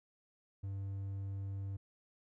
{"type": "tone", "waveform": "triangle", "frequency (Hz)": 98, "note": "G2", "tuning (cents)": 0, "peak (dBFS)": -36, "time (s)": [0.63, 1.77], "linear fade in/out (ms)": 10, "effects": []}